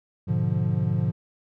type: chord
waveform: triangle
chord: G# diminished seventh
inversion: none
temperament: equal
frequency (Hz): 103.83 / 123.47 / 146.83 / 174.61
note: G#2 / B2 / D3 / F3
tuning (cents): 0 / 0 / 0 / 0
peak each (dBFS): -25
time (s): 0.27-1.12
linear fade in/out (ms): 20
effects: none